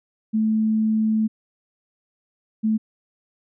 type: tone pair in turn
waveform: sine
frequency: 218.4 / 218.4 Hz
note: A3 / A3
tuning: -13 / -13 cents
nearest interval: unison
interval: 0 cents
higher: neither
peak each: -17 dBFS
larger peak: neither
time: 0.33-1.28 / 2.63-2.78 s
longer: first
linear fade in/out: 20 ms
effects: none